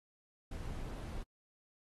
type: noise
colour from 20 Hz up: brown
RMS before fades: -42 dBFS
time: 0.51-1.23 s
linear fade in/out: 5 ms
effects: AAC 32 kbps